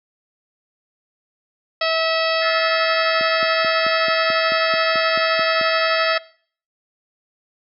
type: harmonic tone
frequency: 649 Hz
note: E5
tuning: 27 cents flat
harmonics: 1 / 2 / 3 / 4 / 5 / 6 / 7 / 8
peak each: -21 / -24 / -26 / -27 / -28 / -29 / -29 / -30 dBFS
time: 1.81-6.18 s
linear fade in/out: 5 ms
type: chord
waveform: sine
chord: F major seventh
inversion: third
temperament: just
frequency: 1309.6 / 1396.9 / 1746.1 / 2095 Hz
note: E6 / F6 / A6 / C7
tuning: -12 / 0 / -14 / +2 cents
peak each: -26 / -31 / -26 / -32 dBFS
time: 2.41-6.19 s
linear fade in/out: 20 ms
type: click train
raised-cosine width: 3 ms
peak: -17 dBFS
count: 12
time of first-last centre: 3.21-5.612 s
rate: 4.58 Hz
effects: noise-tail reverb RT60 0.5 s tail -21 dB re dry + high-pass 200 Hz 12 dB/octave